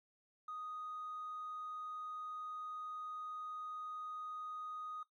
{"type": "tone", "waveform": "triangle", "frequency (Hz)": 1244.5, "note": "D#6", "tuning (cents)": 0, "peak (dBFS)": -39, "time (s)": [0.48, 5.03], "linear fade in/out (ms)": 5, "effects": ["noise-tail reverb RT60 0.1 s tail -17 dB re dry", "tanh soft clip ceiling -41 dBFS"]}